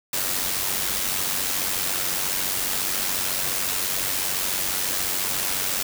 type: noise with amplitude modulation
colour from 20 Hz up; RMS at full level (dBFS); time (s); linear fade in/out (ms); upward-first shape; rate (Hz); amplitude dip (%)
white; -23; 0.13-5.83; 5; sine; 94.2; 50
effects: none